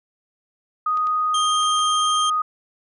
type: tone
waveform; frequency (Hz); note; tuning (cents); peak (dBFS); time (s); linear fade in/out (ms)
sine; 1244.5; D#6; 0; -18; 0.86-2.42; 5
type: clicks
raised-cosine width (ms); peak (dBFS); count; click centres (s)
0.2; -24; 4; 0.973 / 1.071 / 1.631 / 1.791
type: tone with vibrato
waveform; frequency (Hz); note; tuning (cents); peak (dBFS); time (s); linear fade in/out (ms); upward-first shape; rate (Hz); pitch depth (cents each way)
sawtooth; 3187; G7; +28; -19; 1.34-2.3; 5; triangle; 18; 9
effects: resampled to 24000 Hz